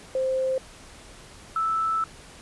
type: tone pair in turn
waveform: sine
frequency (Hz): 523.3 / 1315.9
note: C5 / E6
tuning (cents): 0 / -3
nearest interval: octave + major third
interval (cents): 1597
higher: second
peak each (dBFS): -22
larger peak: neither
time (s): 0.15-0.58 / 1.56-2.04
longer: second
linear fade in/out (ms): 2
effects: pink hiss -47 dBFS RMS until 2.41 s + resampled to 24000 Hz